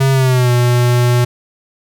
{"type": "tone with pitch glide", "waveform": "square", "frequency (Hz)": [134.7, 122.1], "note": ["C#3", "B2"], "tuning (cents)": [-49, -19], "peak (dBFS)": -10, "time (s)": [0, 1.25], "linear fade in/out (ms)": 10, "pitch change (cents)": -170, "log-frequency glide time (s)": [0.12, 0.51], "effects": []}